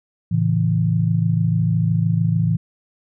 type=chord; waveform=sine; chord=A major; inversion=none; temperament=equal with one note detuned; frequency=111.28 / 138.59 / 164.81 Hz; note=A2 / C#3 / E3; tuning=+20 / 0 / 0 cents; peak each=-19 / -24 / -18 dBFS; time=0.31-2.57 s; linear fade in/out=10 ms; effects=none